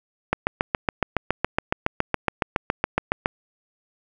click train, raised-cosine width 0.5 ms, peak -4 dBFS, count 22, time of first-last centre 0.33-3.259 s, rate 7.17 Hz, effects none

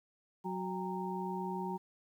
harmonic tone with a mistuned harmonic, 185 Hz, F#3, in tune, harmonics 1 / 2 / 4 / 5, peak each -39 / -41 / -44 / -40 dBFS, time 0.44-1.78 s, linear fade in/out 20 ms, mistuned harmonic 4, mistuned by +130 cents, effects 11-bit

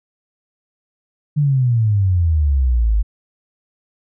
sine exponential sweep, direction down, 151.8 to 49.99 Hz, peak -12 dBFS, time 1.36-3.03 s, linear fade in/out 20 ms, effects none

